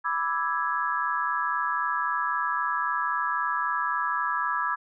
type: chord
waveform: sine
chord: E dominant seventh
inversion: second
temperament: equal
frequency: 987.8 / 1174.7 / 1318.5 / 1661.2 Hz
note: B5 / D6 / E6 / G#6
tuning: 0 / 0 / 0 / 0 cents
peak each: -30 dBFS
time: 0.04-4.76 s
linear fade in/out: 20 ms
effects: none